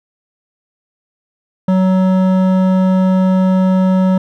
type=tone with hard clipping; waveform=sine; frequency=187 Hz; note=F#3; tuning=19 cents sharp; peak=-11 dBFS; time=1.68-4.18 s; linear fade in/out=5 ms; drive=12 dB; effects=none